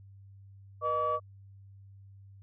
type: tone cluster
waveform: sine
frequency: 483.3 / 614 / 1144 Hz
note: B4 / D#5 / D6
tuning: -38 / -23 / -46 cents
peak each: -35 / -32 / -28 dBFS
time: 0.81-1.2 s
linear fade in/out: 50 ms
effects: tanh soft clip ceiling -20 dBFS + added 98 Hz sine -50 dBFS peak until 2.42 s